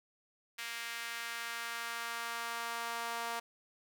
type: tone with high-pass filter sweep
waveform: sawtooth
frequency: 232.9 Hz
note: A#3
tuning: 1 cent flat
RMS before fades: -40 dBFS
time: 0.58-3.4 s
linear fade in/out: 10 ms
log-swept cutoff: 2000 to 860 Hz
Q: 1.5
effects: none